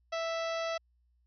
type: harmonic tone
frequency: 659.3 Hz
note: E5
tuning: in tune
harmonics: 1 / 2 / 3 / 4 / 5 / 6 / 7 / 8 / 9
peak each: -33 / -39 / -43 / -45 / -47 / -49 / -50 / -51 / -52 dBFS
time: 0.12-0.78 s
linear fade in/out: 10 ms
effects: added 60 Hz sine -67 dBFS peak until 1.26 s